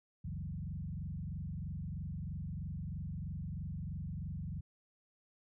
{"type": "tone with frequency modulation", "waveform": "sine", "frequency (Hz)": 120, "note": "B2", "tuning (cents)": -49, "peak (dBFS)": -38, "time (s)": [0.24, 4.61], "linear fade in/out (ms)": 10, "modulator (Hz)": 23.1, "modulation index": 2.6, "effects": []}